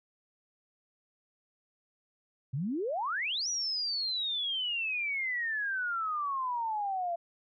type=exponential two-way sweep; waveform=sine; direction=up then down; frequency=121.8 to 5920 to 672 Hz; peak=-30 dBFS; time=2.53-7.16 s; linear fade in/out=10 ms; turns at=3.48 s; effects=none